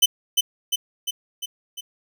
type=tone with echo; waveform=sawtooth; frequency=3038 Hz; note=F#7; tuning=45 cents sharp; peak=-8 dBFS; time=0.02-0.06 s; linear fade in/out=10 ms; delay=350 ms; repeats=5; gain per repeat=-4 dB; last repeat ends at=1.81 s; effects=none